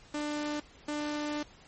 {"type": "tone pair in turn", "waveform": "sawtooth", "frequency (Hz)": [297.1, 297.1], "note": ["D4", "D4"], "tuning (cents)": [20, 20], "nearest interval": "unison", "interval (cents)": 0, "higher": "neither", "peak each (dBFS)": [-28, -28], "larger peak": "neither", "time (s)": [[0.14, 0.6], [0.88, 1.43]], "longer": "second", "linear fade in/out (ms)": 5, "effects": ["pink hiss -56 dBFS RMS until 1.67 s", "MP3 32 kbps"]}